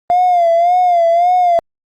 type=tone with vibrato; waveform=triangle; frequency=698.5 Hz; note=F5; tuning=in tune; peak=-5 dBFS; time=0.1-1.59 s; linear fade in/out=0 ms; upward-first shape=sine; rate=1.8 Hz; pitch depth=74 cents each way; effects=tanh soft clip ceiling -5 dBFS + Opus 24 kbps